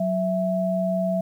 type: tone pair together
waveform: sine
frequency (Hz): 185 / 659.7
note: F#3 / E5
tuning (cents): 0 / +1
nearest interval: octave + minor seventh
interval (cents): 2201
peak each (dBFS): -24 / -23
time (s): 0-1.21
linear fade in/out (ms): 5
effects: 9-bit